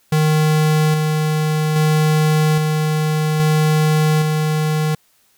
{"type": "tone with tremolo", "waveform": "square", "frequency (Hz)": 154.5, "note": "D#3", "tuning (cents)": -12, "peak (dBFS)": -13, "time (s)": [0.12, 4.95], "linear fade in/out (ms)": 5, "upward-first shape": "square", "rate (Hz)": 0.61, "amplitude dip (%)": 30, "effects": ["white hiss -58 dBFS RMS until 5.37 s"]}